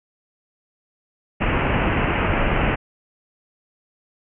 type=low-pass noise; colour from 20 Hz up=pink; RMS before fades=-20 dBFS; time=1.4-2.76 s; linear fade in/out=20 ms; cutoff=2900 Hz; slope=96 dB/octave; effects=none